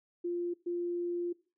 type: tone bursts at uneven times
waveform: sine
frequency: 348.5 Hz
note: F4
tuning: 4 cents flat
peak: -31 dBFS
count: 2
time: 0.24-0.54 / 0.66-1.33 s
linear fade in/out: 10 ms
effects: noise-tail reverb RT60 0.4 s tail -22 dB re dry